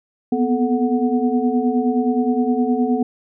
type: tone cluster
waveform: sine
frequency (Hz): 240.9 / 250.5 / 436.2 / 737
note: B3 / B3 / A4 / F#5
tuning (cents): -43 / +25 / -15 / -7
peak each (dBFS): -21 / -18 / -23 / -26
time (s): 0.32-3.03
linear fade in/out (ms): 5
effects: none